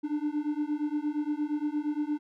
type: beating tone pair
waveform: triangle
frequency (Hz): 293.7 / 302.3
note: D4 / D#4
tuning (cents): 0 / -50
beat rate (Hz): 8.6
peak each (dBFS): -29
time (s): 0.03-2.19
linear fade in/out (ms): 20
effects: none